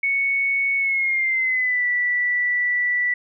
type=tone with pitch glide; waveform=sine; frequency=2217 to 1963.7 Hz; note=C#7 to B6; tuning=0 to -10 cents; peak=-18 dBFS; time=0.03-3.14 s; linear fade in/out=5 ms; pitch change=-210 cents; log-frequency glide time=0.77-1.86 s; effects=none